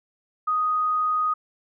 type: tone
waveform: sine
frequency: 1246 Hz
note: D#6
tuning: 2 cents sharp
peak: -20 dBFS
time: 0.47-1.34 s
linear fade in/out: 10 ms
effects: none